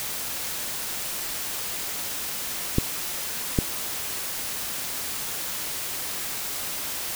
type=clicks; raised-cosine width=3 ms; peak=-6 dBFS; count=2; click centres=2.784 / 3.588 s; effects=white hiss -31 dBFS RMS until 7.15 s